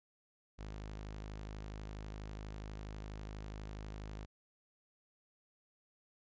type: tone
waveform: sawtooth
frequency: 52.2 Hz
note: G#1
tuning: 10 cents sharp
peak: -40 dBFS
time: 0.58-4.26 s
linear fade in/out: 20 ms
effects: resampled to 16000 Hz